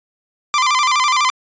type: tone with vibrato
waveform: sawtooth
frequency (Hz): 1100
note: C#6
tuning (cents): -14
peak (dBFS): -9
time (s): 0.54-1.3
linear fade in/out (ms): 0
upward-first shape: square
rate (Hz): 12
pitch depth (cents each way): 120
effects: resampled to 16000 Hz